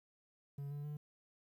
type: tone with pitch steps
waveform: triangle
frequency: 141.3 / 144.77 / 148.32 Hz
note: C#3 / D3 / D3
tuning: +34 / -24 / +17 cents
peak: -39 dBFS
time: 0.58-0.97 s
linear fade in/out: 5 ms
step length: 130 ms
effects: 12-bit